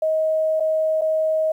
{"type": "tone with dropouts", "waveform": "sine", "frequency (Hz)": 631, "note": "D#5", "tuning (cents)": 24, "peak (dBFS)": -17, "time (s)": [0.02, 1.52], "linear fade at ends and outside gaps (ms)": 5, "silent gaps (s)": [[0.599, 0.604], [1.012, 1.017]], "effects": ["9-bit"]}